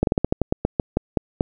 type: slowing click train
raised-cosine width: 2 ms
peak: -4 dBFS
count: 13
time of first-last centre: 0.03-1.409 s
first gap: 42 ms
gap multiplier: 1.17
effects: none